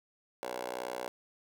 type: tone with high-pass filter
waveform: 10% pulse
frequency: 61.8 Hz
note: B1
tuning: 2 cents sharp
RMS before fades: -39 dBFS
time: 0.43-1.08 s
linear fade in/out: 0 ms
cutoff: 580 Hz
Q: 9.8
effects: none